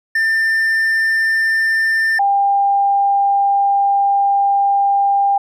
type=tone pair in turn; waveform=triangle / sine; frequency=1792 / 798.2 Hz; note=A6 / G5; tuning=+31 / +31 cents; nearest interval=octave + major second; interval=1400 cents; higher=first; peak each=-11 dBFS; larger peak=neither; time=0.15-2.19 / 2.19-5.38 s; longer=second; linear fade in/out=5 ms; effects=none